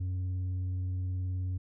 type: tone with tanh clipping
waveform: sine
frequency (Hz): 91.9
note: F#2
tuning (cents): -11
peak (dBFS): -31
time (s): 0-1.58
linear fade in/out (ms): 10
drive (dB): 3
effects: none